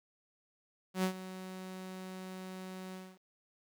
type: tone with ADSR envelope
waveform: sawtooth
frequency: 186.6 Hz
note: F#3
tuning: 15 cents sharp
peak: -24 dBFS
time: 0.94-3.19 s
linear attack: 96 ms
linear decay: 90 ms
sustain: -15 dB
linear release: 250 ms
effects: 11-bit